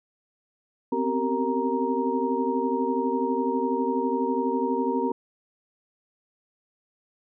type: tone cluster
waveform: sine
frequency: 252.8 / 264.9 / 385.1 / 462.3 / 936 Hz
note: B3 / C4 / G4 / A#4 / A#5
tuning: +41 / +22 / -31 / -14 / +7 cents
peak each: -29 dBFS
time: 0.92-5.12 s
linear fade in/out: 5 ms
effects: none